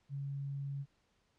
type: tone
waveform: sine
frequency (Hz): 139.5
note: C#3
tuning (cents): +11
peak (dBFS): -37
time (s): 0.09-0.86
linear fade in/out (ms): 50
effects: pink hiss -75 dBFS RMS until 1.38 s + low-pass 6000 Hz 12 dB/octave